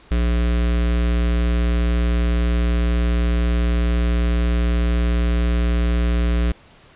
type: tone with notch filter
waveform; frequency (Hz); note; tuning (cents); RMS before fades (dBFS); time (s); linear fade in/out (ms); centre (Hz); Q
square; 59; A#1; +22; -18; 0.11-6.52; 5; 860; 1.8
effects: pink hiss -49 dBFS RMS until 6.95 s + resampled to 8000 Hz